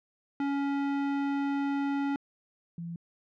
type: tone pair in turn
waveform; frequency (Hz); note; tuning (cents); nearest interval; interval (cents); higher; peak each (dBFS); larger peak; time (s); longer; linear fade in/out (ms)
square / sine; 280.1 / 169.27; C#4 / E3; +18 / +46; major sixth; 872; first; -28 / -35; first; 0.4-2.16 / 2.78-2.96; first; 2
effects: low-pass 2000 Hz 12 dB/octave